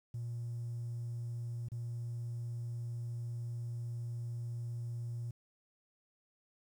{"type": "tone with dropouts", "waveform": "triangle", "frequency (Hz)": 118.2, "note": "A#2", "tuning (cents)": 24, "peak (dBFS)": -34, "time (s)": [0.14, 5.31], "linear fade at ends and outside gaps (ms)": 5, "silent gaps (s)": [1.686, 1.717], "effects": ["tanh soft clip ceiling -34 dBFS", "11-bit"]}